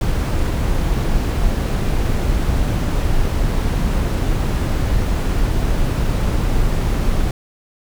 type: noise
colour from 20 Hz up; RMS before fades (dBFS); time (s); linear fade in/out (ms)
brown; -17; 0.01-7.31; 2
effects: none